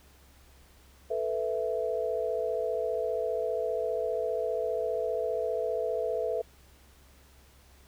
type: chord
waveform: sine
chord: A suspended second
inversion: none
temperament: just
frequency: 440 / 495 / 660 Hz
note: A4 / B4 / E5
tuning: 0 / +4 / +2 cents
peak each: -32 dBFS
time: 1.1-6.42 s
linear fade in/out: 10 ms
effects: added 67 Hz sine -57 dBFS peak until 7.87 s + pink hiss -60 dBFS RMS until 7.87 s